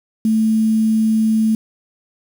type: tone with quantisation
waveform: sine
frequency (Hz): 220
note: A3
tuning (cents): 0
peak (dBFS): -12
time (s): 0.25-1.55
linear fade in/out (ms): 2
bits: 6
effects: none

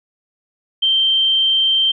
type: tone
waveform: sine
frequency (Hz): 3136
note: G7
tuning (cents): 0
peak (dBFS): -12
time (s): 0.82-1.92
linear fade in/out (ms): 10
effects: none

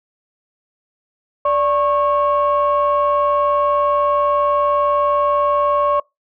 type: tone pair together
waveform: sine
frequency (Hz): 583 / 1095.8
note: D5 / C#6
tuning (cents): -13 / -20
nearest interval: major seventh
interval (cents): 1093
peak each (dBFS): -15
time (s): 1.45-6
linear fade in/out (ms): 5
effects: noise-tail reverb RT60 0.2 s tail -25 dB re dry + tanh soft clip ceiling -8 dBFS

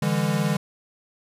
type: tone cluster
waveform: square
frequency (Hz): 147.1 / 165.2 / 202.6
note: D3 / E3 / G#3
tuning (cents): +3 / +4 / -43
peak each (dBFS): -26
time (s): 0.02-0.57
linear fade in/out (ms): 5
effects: resampled to 32000 Hz

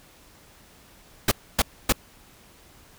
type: noise bursts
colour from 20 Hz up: pink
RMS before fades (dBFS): -19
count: 3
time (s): 1.28-1.925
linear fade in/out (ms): 5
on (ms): 35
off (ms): 270
effects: pink hiss -53 dBFS RMS until 2.98 s

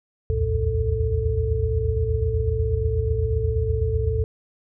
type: tone cluster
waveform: sine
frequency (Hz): 61.9 / 77.5 / 85.7 / 112.7 / 441.9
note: B1 / D#2 / F2 / A2 / A4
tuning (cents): +5 / -6 / -32 / +42 / +7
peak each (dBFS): -26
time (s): 0.3-4.24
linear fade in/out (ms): 0
effects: none

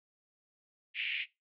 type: band-pass noise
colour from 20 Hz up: pink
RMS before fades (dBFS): -36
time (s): 0.94-1.26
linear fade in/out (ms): 50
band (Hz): 2200 to 2900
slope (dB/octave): 48
effects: noise-tail reverb RT60 0.2 s tail -19 dB re dry

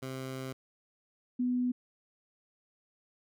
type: tone pair in turn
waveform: 15% pulse / sine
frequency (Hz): 131.5 / 248.2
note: C3 / B3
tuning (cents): +9 / +9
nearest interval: major seventh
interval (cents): 1100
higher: second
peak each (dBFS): -31 / -27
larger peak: second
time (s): 0.02-0.53 / 1.39-1.72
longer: first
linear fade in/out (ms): 10
effects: none

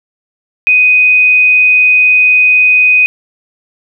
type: tone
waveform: sine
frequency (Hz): 2498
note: D#7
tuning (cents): +6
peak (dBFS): -4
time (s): 0.67-3.06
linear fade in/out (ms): 0
effects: none

